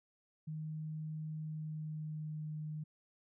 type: tone with pitch glide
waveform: sine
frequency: 155.56 to 153.42 Hz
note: D#3 to D#3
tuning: 0 to -24 cents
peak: -39 dBFS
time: 0.47-2.84 s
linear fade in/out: 10 ms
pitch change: -24 cents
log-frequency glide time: 1.39-2.52 s
effects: none